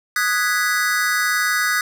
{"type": "chord", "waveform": "square", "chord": "G# minor seventh", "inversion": "second", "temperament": "equal", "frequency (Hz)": [1244.5, 1480, 1661.2, 1975.5], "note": ["D#6", "F#6", "G#6", "B6"], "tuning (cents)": [0, 0, 0, 0], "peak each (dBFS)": [-25, -23, -23, -24], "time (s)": [0.16, 1.81], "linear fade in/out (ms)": 2, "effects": []}